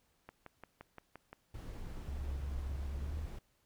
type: click train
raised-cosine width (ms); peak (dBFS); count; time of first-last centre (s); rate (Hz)
0.5; -33; 7; 0.29-1.33; 5.77
type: noise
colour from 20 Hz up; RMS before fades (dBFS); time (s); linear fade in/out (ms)
brown; -45; 1.54-3.39; 5
type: tone with pitch glide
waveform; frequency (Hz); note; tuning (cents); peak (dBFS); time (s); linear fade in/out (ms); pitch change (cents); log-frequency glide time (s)
sine; 69.3 to 75.14; C#2 to D2; 0 to +40; -37; 2.08-3.26; 5; +140; 2.98-3.14
effects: pink hiss -75 dBFS RMS until 3.65 s

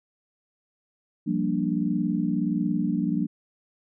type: chord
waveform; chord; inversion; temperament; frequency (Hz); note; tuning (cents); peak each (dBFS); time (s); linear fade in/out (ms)
sine; G minor seventh; third; equal; 174.61 / 196 / 233.1 / 293.7; F3 / G3 / Bb3 / D4; 0 / 0 / 0 / 0; -28; 1.26-3.27; 20
effects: none

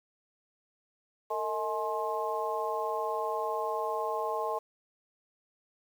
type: harmonic tone with a mistuned harmonic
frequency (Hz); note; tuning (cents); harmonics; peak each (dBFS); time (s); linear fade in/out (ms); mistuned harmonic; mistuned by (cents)
212.2; G#3; +38; 2 / 3 / 4 / 5; -35 / -35 / -35 / -35; 1.3-4.59; 10; 2; +110
effects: 9-bit

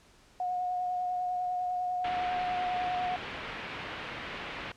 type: tone with vibrato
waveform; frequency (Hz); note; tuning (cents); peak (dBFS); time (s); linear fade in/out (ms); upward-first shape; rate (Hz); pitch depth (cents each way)
sine; 725; F#5; -35; -29; 0.4-3.16; 2; sine; 10; 15
type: low-pass noise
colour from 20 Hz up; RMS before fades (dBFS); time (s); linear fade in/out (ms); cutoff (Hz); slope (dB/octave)
white; -40; 2.04-4.72; 5; 2900; 24
effects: pink hiss -60 dBFS RMS until 4.76 s + low-pass 8000 Hz 12 dB/octave

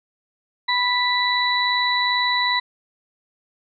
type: harmonic tone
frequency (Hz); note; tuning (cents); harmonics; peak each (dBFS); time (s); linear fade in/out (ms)
987.8; B5; 0; 1 / 2 / 4; -22 / -22 / -22; 0.68-2.6; 10
effects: none

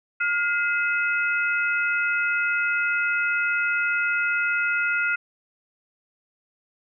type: tone cluster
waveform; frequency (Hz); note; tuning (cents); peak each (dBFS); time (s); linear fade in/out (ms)
sine; 1420 / 2055 / 2567; F6 / C7 / E7; +28 / -32 / -47; -22 / -29 / -28; 0.2-5.16; 10
effects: none

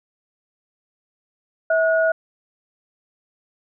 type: tone pair together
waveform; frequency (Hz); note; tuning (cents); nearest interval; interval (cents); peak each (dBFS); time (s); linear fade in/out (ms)
sine; 648 / 1450.6; E5 / F#6; -30 / -35; octave + major second; 1395; -16 / -21; 1.7-2.12; 5
effects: none

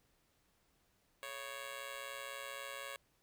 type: tone with amplitude modulation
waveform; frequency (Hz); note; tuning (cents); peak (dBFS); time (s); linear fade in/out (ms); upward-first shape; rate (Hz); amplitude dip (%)
10% pulse; 554.4; C#5; 0; -32; 1.23-2.96; 0; sine; 124; 80
effects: pink hiss -75 dBFS RMS until 3.22 s

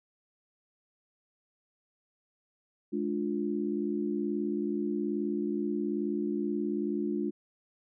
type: chord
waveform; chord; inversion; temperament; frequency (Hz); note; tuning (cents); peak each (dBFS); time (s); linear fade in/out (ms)
sine; D diminished; second; just; 211.4 / 293.7 / 352.4; Ab3 / D4 / F4; +31 / 0 / +16; -33; 2.92-7.31; 20
effects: none

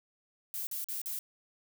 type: noise bursts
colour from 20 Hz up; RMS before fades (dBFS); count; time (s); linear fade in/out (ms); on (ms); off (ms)
violet; -37; 4; 0.54-1.189; 0; 130; 43
effects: none

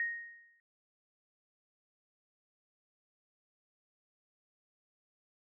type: tone with exponential decay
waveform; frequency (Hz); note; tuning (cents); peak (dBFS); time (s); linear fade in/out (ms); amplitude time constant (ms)
sine; 1866; A#6; +1; -29; 0-0.6; 1; 130
effects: none

